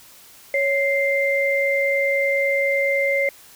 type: tone pair together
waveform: sine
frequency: 554.1 / 2092 Hz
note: C#5 / C7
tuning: -1 / -1 cents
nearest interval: octave + major seventh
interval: 2300 cents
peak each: -20 dBFS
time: 0.54-3.29 s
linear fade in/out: 2 ms
effects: white hiss -47 dBFS RMS until 3.55 s